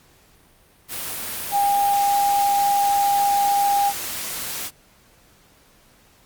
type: tone in noise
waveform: sine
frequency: 805 Hz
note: G5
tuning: 46 cents sharp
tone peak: -16 dBFS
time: 1.51-3.93 s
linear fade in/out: 50 ms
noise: white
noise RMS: -29 dBFS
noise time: 0.88-4.71 s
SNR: +10 dB
effects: pink hiss -55 dBFS RMS until 6.25 s + Opus 48 kbps